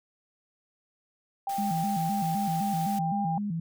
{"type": "tone with pitch glide", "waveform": "sine", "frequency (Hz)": [789, 801.9], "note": ["G5", "G5"], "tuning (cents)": [11, 39], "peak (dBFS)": -28, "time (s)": [1.47, 3.38], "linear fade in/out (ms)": 2, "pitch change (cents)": 28, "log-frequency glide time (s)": [2.95, 3.25]}
{"type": "noise", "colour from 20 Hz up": "white", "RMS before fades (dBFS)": -43, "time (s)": [1.49, 2.99], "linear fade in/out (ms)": 5}
{"type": "tone with vibrato", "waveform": "sine", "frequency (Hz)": 184.4, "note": "F#3", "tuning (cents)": -6, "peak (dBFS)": -28, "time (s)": [1.58, 3.6], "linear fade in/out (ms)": 5, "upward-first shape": "square", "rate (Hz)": 3.9, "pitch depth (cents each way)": 190}
{"effects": []}